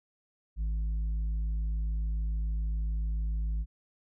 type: tone with tanh clipping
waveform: triangle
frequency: 53.5 Hz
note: A1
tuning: 48 cents flat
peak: -29 dBFS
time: 0.56-3.66 s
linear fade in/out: 50 ms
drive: 9 dB
effects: none